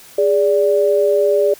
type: tone pair together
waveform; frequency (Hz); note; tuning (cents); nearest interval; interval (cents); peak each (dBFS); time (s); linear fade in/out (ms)
sine; 410.9 / 581.7; G#4 / D5; -18 / -17; tritone; 601; -14; 0.18-1.54; 5
effects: white hiss -42 dBFS RMS until 1.59 s